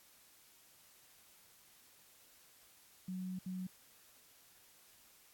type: tone bursts at uneven times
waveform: sine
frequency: 185 Hz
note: F#3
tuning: in tune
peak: -39 dBFS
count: 2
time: 3.08-3.39 / 3.46-3.67 s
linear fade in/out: 5 ms
effects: white hiss -64 dBFS RMS until 5.33 s + AAC 64 kbps